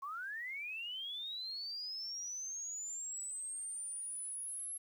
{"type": "linear sweep", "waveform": "sine", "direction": "up", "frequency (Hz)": [1066, 11175], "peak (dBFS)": -40, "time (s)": [0.02, 4.78], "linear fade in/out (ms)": 10, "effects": ["11-bit"]}